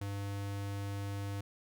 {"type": "tone", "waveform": "square", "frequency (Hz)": 100, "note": "G2", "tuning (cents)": 35, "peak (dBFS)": -37, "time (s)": [0.01, 1.41], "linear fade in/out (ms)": 5, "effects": []}